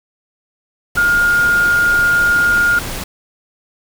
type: tone in noise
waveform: sine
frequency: 1418 Hz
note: F6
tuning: 26 cents sharp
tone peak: -10 dBFS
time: 0.97-2.79 s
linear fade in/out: 5 ms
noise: pink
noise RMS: -25 dBFS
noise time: 0.95-3.04 s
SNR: +12 dB
effects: none